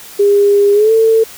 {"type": "tone with pitch glide", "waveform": "sine", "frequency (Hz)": [405.3, 447.1], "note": ["G#4", "A4"], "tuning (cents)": [-42, 28], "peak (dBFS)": -6, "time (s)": [0.19, 1.24], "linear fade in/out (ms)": 10, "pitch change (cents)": 170, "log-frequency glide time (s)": [0.73, 0.92], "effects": ["white hiss -34 dBFS RMS until 1.37 s"]}